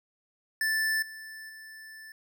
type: tone with level steps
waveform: square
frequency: 1760 Hz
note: A6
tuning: in tune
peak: -26 / -42 / -45 dBFS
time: 0.61-2.12 s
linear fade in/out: 2 ms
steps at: 1.02 / 1.49 s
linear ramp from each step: 5 ms
effects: none